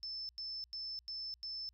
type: tone bursts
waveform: sine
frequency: 5274 Hz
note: E8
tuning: in tune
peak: -40 dBFS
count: 5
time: 0.03-1.69 s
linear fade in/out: 0 ms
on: 260 ms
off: 90 ms
effects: added 60 Hz sine -67 dBFS peak until 1.73 s